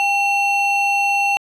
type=ring-modulated tone; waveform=triangle; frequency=1760 Hz; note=A6; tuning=in tune; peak=-10 dBFS; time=0-1.37 s; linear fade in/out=0 ms; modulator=958 Hz; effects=resampled to 32000 Hz